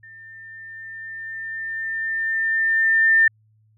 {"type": "tone with level ramp", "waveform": "sine", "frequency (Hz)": 1798, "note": "A6", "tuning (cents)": 37, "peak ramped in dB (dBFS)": [-41, -11], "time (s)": [0.03, 3.28], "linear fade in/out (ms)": 5, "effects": ["added 108 Hz sine -56 dBFS peak until 3.77 s"]}